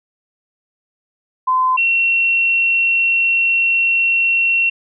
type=tone pair in turn; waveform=sine; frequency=1026 / 2724 Hz; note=C6 / F7; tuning=-34 / -44 cents; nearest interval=octave + perfect fourth; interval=1690 cents; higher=second; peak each=-12 dBFS; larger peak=neither; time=1.47-1.77 / 1.77-4.7 s; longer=second; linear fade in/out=10 ms; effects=none